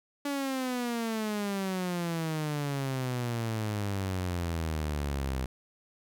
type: exponential sweep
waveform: sawtooth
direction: down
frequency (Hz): 287.2 to 63.8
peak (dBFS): -26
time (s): 0.25-5.46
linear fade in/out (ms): 5
effects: none